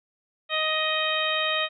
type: harmonic tone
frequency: 625 Hz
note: D#5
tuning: 8 cents sharp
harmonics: 1 / 2 / 3 / 4 / 5 / 6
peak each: -30 / -30 / -30 / -30 / -30 / -30 dBFS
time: 0.49-1.69 s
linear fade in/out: 50 ms
effects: none